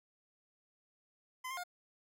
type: tone with pitch steps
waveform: 25% pulse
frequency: 1023 / 1060 / 713 Hz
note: C6 / C6 / F5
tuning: -39 / +22 / +36 cents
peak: -36 dBFS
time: 1.44-1.638 s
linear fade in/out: 10 ms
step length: 66 ms
effects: none